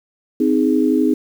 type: chord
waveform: sine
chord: Ab major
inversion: first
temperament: just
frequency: 259.6 / 311.5 / 415.3 Hz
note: C4 / Eb4 / Ab4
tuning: -13 / +2 / 0 cents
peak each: -16 / -16 / -20 dBFS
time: 0.4-1.14 s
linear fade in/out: 5 ms
effects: 7-bit